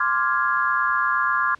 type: chord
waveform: sine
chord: D half-diminished seventh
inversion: third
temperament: equal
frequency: 1046.5 / 1174.7 / 1396.9 / 1661.2 Hz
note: C6 / D6 / F6 / Ab6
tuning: 0 / 0 / 0 / 0 cents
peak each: -24 dBFS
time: 0-1.55 s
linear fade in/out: 5 ms
effects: pink hiss -53 dBFS RMS until 1.59 s + low-pass 5000 Hz 12 dB/octave